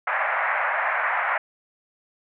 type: band-pass noise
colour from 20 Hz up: white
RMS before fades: -24 dBFS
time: 0.07-1.38 s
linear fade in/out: 5 ms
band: 610 to 2100 Hz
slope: 48 dB/octave
effects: none